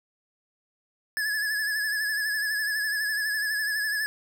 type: tone with vibrato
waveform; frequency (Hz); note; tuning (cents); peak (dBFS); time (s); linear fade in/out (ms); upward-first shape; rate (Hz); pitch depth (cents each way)
square; 1710; A6; -50; -26; 1.17-4.06; 0; sine; 12; 52
effects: none